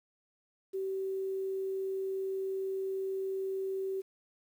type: tone with quantisation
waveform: sine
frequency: 384.1 Hz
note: G4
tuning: 35 cents flat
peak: -32 dBFS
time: 0.73-4.02 s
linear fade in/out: 20 ms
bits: 10
effects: none